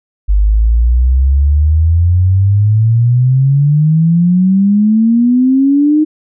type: exponential sweep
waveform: sine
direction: up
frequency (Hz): 49 to 311.1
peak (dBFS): -6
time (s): 0.28-6.05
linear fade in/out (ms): 20
effects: none